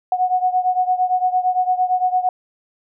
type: beating tone pair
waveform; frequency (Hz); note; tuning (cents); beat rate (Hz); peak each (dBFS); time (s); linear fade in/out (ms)
sine; 732 / 740.8; F#5 / F#5; -19 / +2; 8.8; -17 / -20; 0.12-2.29; 2
effects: none